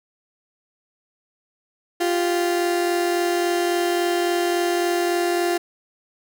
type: tone pair together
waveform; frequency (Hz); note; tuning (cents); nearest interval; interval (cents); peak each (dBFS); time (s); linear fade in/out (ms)
30% pulse; 348.4 / 392; F4 / G4; -4 / 0; major second; 204; -17 / -25; 2-5.58; 10
effects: none